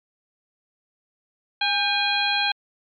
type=harmonic tone with a mistuned harmonic; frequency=820 Hz; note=G#5; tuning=22 cents flat; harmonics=1 / 2 / 3 / 4 / 5; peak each=-26 / -26 / -26 / -26 / -26 dBFS; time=1.61-2.52 s; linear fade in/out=5 ms; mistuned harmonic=2; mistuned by=-70 cents; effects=MP3 96 kbps